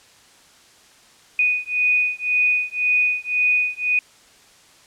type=beating tone pair; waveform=sine; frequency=2480 / 2481.9 Hz; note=D#7 / D#7; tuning=-6 / -5 cents; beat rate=1.9 Hz; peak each=-20 dBFS; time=1.39-3.99 s; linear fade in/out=2 ms; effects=white hiss -51 dBFS RMS until 4.86 s + low-pass 8000 Hz 12 dB/octave